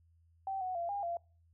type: tone with pitch steps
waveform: sine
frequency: 774 / 740 / 685 / 807 / 686 Hz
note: G5 / F#5 / F5 / G#5 / F5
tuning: -22 / 0 / -34 / -50 / -31 cents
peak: -34 dBFS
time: 0.47-1.17 s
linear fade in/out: 2 ms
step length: 140 ms
effects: noise-tail reverb RT60 0.4 s tail -25 dB re dry + added 83 Hz sine -64 dBFS peak until 1.53 s